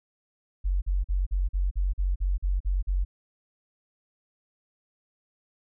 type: tone bursts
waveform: sine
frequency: 46.25 Hz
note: F#1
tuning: in tune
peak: -22 dBFS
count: 11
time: 0.64-3.05 s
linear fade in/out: 20 ms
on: 180 ms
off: 43 ms
effects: none

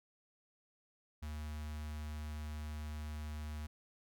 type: tone with notch filter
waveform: square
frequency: 75.6 Hz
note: D#2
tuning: 49 cents flat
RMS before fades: -43 dBFS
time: 1.22-3.67 s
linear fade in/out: 10 ms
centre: 440 Hz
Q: 0.92
effects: none

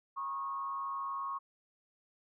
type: tone with frequency modulation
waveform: sine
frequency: 1095 Hz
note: C#6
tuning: 22 cents flat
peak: -35 dBFS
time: 0.16-1.39 s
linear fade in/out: 20 ms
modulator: 142 Hz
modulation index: 0.55
effects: none

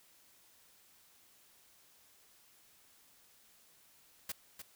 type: noise with echo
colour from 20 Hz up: white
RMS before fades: -39 dBFS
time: 4.29-4.32 s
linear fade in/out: 5 ms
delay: 300 ms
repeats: 1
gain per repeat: -8 dB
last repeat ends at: 4.62 s
effects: white hiss -65 dBFS RMS until 4.75 s

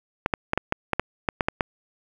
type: clicks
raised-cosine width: 0.5 ms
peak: -6 dBFS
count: 11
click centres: 0.261 / 0.338 / 0.534 / 0.576 / 0.724 / 0.933 / 0.996 / 1.288 / 1.408 / 1.485 / 1.608 s
effects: 7-bit

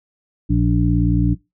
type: harmonic tone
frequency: 58.6 Hz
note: A#1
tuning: 10 cents sharp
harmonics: 1 / 2 / 3 / 5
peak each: -19 / -19 / -19 / -19 dBFS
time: 0.49-1.35 s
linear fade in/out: 20 ms
effects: noise-tail reverb RT60 0.2 s tail -20 dB re dry

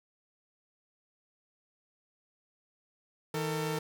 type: tone pair together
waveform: sawtooth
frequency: 159.31 / 450.6 Hz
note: D#3 / A4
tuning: +41 / +41 cents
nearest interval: octave + tritone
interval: 1800 cents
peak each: -30 / -30 dBFS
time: 3.34-3.79 s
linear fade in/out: 5 ms
effects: none

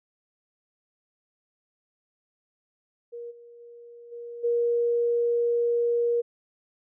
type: tone with level steps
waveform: sine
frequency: 473.4 Hz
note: A#4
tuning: 27 cents sharp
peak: -35 / -46 / -44 / -36 / -21 dBFS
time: 3.12-6.22 s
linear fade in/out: 20 ms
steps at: 3.3 / 3.59 / 4.11 / 4.43 s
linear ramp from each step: 20 ms
effects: none

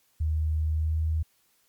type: tone with pitch glide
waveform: sine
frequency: 78 to 79.27 Hz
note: D#2 to D#2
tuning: +5 to +33 cents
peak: -23 dBFS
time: 0.2-1.23 s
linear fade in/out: 10 ms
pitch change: +28 cents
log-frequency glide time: 0.72-0.99 s
effects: white hiss -67 dBFS RMS until 1.68 s + MP3 96 kbps

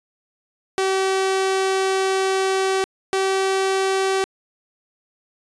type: tone pair in turn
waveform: sawtooth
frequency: 382.8 / 384.3 Hz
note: G4 / G4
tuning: -41 / -34 cents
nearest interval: unison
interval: 7 cents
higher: second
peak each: -14 dBFS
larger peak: neither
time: 0.78-2.84 / 3.13-4.24 s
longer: first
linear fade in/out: 0 ms
effects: resampled to 22050 Hz

